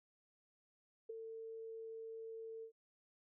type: tone with ADSR envelope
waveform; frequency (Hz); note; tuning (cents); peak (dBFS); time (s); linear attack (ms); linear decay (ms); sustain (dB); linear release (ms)
sine; 449.2; A4; +36; -40; 1.09-2.72; 10; 10; -6; 90
effects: none